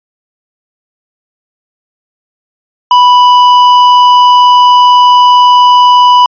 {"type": "tone with hard clipping", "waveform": "sine", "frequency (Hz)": 987.8, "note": "B5", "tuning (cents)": 0, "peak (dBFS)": -3, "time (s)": [2.91, 6.26], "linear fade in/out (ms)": 2, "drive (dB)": 8, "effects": ["resampled to 11025 Hz"]}